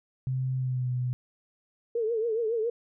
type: tone with pitch glide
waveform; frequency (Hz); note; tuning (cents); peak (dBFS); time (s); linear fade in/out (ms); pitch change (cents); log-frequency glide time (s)
sine; 130 to 125.14; C3 to B2; -11 to +23; -26; 0.27-1.13; 0; -66; 0.57-0.9
type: tone with vibrato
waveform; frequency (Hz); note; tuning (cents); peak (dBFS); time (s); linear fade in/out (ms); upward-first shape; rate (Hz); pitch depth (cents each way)
sine; 452.2; A4; +47; -25; 1.95-2.7; 5; triangle; 7.2; 110
effects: none